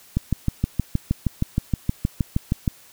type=click train; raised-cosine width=5 ms; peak=-7 dBFS; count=17; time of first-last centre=0.17-2.678 s; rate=6.38 Hz; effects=white hiss -50 dBFS RMS until 2.92 s